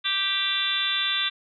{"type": "harmonic tone", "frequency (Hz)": 392, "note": "G4", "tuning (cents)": 0, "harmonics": [3, 4, 5, 6, 7, 8, 9, 10], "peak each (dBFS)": [-35, -32, -34, -35, -32, -35, -25, -32], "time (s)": [0.04, 1.3], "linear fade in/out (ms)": 20, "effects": []}